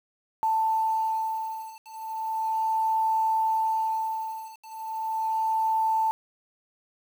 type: beating tone pair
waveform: sine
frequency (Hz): 885 / 885.36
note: A5 / A5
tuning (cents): +10 / +11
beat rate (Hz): 0.36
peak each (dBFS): -27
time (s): 0.43-6.11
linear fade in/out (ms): 0
effects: 8-bit